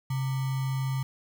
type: tone with sample-and-hold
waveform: sine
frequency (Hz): 133.2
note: C3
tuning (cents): +31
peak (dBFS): -26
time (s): 0.1-1.03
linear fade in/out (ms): 5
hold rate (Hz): 1050
effects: none